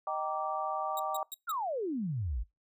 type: chord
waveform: sine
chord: Eb major seventh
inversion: none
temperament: just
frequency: 622.3 / 777.8 / 933.4 / 1166.7 Hz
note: Eb5 / G5 / Bb5 / D6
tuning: 0 / -14 / +2 / -12 cents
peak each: -38 / -35 / -40 / -36 dBFS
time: 0.07-1.23 s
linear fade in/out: 2 ms
type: tone bursts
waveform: 5% pulse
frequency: 3803 Hz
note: A#7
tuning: 34 cents sharp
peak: -30 dBFS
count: 4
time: 0.97-1.516 s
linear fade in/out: 2 ms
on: 24 ms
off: 150 ms
type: exponential sweep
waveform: sine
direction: down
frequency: 1457 to 47.59 Hz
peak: -31 dBFS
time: 1.47-2.44 s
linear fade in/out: 20 ms
effects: noise-tail reverb RT60 0.2 s tail -23 dB re dry